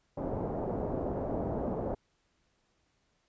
white low-pass noise, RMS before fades -34 dBFS, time 0.17-1.95 s, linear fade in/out 10 ms, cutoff 670 Hz, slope 24 dB/octave, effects pink hiss -74 dBFS RMS until 3.28 s + resampled to 16000 Hz

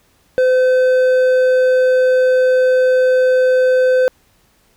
triangle tone with hard clipping, 511 Hz, C5, 41 cents flat, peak -11 dBFS, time 0.38-4.08 s, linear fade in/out 0 ms, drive 9 dB, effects pink hiss -56 dBFS RMS until 4.76 s

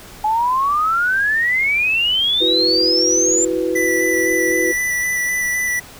sine exponential sweep, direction up, 842 to 7310 Hz, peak -14 dBFS, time 0.24-3.45 s, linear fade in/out 5 ms
sine chord, E suspended second, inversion none, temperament just, 329.6 / 370.8 / 494.4 Hz, E4 / F#4 / B4, 0 / +4 / +2 cents, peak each -21 dBFS, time 2.4-4.73 s, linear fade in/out 20 ms
square tone with vibrato, 1975.5 Hz, B6, in tune, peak -18 dBFS, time 3.75-5.8 s, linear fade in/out 10 ms, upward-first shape square, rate 3.9 Hz, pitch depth 12 cents each way
effects pink hiss -39 dBFS RMS until 5.99 s

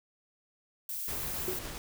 violet noise, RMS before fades -37 dBFS, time 0.89-1.59 s, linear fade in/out 2 ms
pink noise with tremolo, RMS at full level -40 dBFS, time 1.08-1.78 s, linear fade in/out 0 ms, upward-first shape triangle, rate 7.3 Hz, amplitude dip 25%
sine tone with exponential decay, 370 Hz, F#4, in tune, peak -28 dBFS, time 1.48-1.66 s, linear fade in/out 0 ms, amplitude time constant 37 ms
effects none

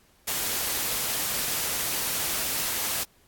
white noise, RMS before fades -28 dBFS, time 0.27-3.04 s, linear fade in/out 10 ms, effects pink hiss -61 dBFS RMS until 3.27 s + AAC 64 kbps

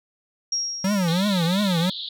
sine tone with exponential decay, 5600 Hz, F8, 4 cents sharp, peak -20 dBFS, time 0.52-1.63 s, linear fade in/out 5 ms, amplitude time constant 240 ms
square tone with vibrato, 185 Hz, F#3, in tune, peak -20 dBFS, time 0.84-1.9 s, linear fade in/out 5 ms, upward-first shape triangle, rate 2.9 Hz, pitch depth 240 cents each way
white band-pass noise, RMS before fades -32 dBFS, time 1.08-2.09 s, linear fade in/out 5 ms, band 3300 to 4200 Hz, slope 96 dB/octave
effects none

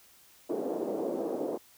white band-pass noise, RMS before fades -33 dBFS, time 0.49-1.58 s, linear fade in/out 10 ms, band 270 to 540 Hz, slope 24 dB/octave, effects white hiss -59 dBFS RMS until 1.77 s

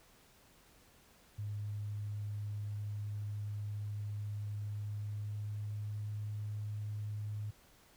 sine tone with pitch glide, 103.83 to 105.1 Hz, G#2 to G#2, 0 to +21 cents, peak -37 dBFS, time 1.38-7.51 s, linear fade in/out 10 ms, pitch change +21 cents, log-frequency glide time 4.56-6.19 s, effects pink hiss -64 dBFS RMS until 7.96 s

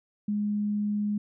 sine tone, 207.7 Hz, G#3, in tune, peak -25 dBFS, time 0.28-1.18 s, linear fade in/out 5 ms, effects none

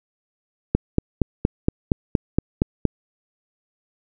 click train, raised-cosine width 3 ms, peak -3 dBFS, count 10, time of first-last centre 0.75-2.853 s, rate 4.28 Hz, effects none

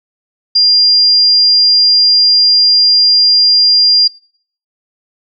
sine tone, 4800 Hz, D8, 37 cents sharp, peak -5 dBFS, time 0.55-4.08 s, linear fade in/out 10 ms, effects noise-tail reverb RT60 0.6 s tail -26 dB re dry

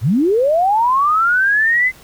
sine linear sweep, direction up, 88.4 to 2066 Hz, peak -11 dBFS, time 0.01-1.92 s, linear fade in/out 50 ms, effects pink hiss -44 dBFS RMS until 2.03 s

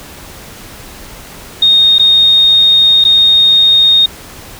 sine tone with dropouts, 3703 Hz, A#7, 12 cents flat, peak -4 dBFS, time 1.62-4.06 s, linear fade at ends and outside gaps 5 ms, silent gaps 1.984-1.994 / 3.041-3.049 s, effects pink hiss -32 dBFS RMS until 4.59 s

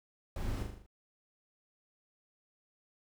brown noise with echo, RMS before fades -38 dBFS, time 0.36-0.63 s, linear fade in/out 2 ms, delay 39 ms, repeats 6, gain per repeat -4 dB, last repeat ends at 0.864 s, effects none

